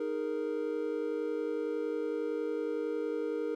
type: chord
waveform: triangle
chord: D# suspended fourth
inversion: none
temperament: equal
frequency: 311.1 / 415.3 / 466.2 Hz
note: D#4 / G#4 / A#4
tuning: 0 / 0 / 0 cents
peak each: -35 / -35 / -32 dBFS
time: 0-3.55 s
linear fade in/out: 5 ms
effects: none